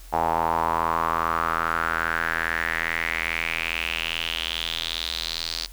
sawtooth tone with band-pass filter sweep, 82.41 Hz, E2, in tune, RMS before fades -26 dBFS, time 0.12-5.67 s, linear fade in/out 20 ms, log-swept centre 820 to 4600 Hz, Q 4.8, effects added 42 Hz sine -41 dBFS peak until 5.72 s + white hiss -50 dBFS RMS until 5.72 s

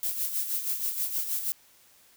violet noise with tremolo, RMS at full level -28 dBFS, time 0.03-1.52 s, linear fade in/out 0 ms, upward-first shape sine, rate 6.3 Hz, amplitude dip 60%, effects white hiss -59 dBFS RMS until 2.16 s

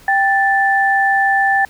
sine tone pair together, 786.7 / 1760 Hz, G5 / A6, +6 / 0 cents, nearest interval octave + major second, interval 1394 cents, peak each -14 dBFS, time 0.08-1.65 s, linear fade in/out 2 ms, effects pink hiss -45 dBFS RMS until 1.69 s

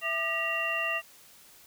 sine tone cluster, 662 / 1203 / 1921 / 2763 Hz, E5 / D6 / B6 / F7, +7 / +41 / -48 / -19 cents, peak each -36 / -35 / -33 / -30 dBFS, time 0.01-1.02 s, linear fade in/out 50 ms, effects white hiss -55 dBFS RMS until 1.66 s

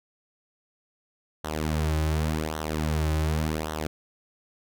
sawtooth tone with flanger, 77.78 Hz, D#2, in tune, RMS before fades -27 dBFS, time 1.44-3.87 s, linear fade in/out 5 ms, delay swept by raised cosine 0.41 to 4.41 ms, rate 0.88 Hz, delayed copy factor -0.75, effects none

